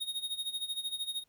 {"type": "tone with tremolo", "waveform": "square", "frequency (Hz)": 3729, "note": "A#7", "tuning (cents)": 0, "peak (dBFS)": -32, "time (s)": [0, 1.24], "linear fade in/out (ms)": 20, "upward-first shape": "sine", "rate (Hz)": 13, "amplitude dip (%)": 80, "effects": ["pink hiss -74 dBFS RMS until 1.28 s"]}